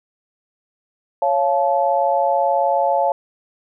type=chord; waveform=sine; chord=Db augmented; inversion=none; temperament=just; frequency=554.4 / 693 / 866.2 Hz; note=Db5 / F5 / A5; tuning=0 / -14 / -27 cents; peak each=-19 dBFS; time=1.22-3.12 s; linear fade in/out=2 ms; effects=none